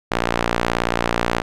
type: tone with band-pass filter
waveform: sawtooth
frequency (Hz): 58.5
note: A#1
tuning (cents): +7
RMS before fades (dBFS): -21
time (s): 0.11-1.42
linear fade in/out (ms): 10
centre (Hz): 1300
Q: 0.5
effects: none